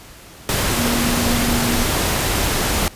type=tone in noise; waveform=sine; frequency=238.3 Hz; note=A#3; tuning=38 cents sharp; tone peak=-20 dBFS; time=0.77-1.84 s; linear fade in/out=0 ms; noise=pink; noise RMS=-19 dBFS; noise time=0.49-2.88 s; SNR=-4 dB; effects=pink hiss -41 dBFS RMS until 2.95 s + resampled to 32000 Hz